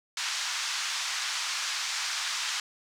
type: band-pass noise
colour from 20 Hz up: white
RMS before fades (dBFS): -32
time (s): 0.17-2.6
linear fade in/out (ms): 2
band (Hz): 980 to 6400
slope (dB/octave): 24
effects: none